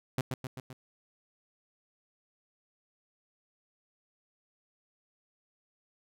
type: tone with echo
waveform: sawtooth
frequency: 129.3 Hz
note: C3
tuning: 20 cents flat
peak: -24 dBFS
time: 0.18-0.21 s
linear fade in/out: 2 ms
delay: 130 ms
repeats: 4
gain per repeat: -4 dB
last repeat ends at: 0.73 s
effects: none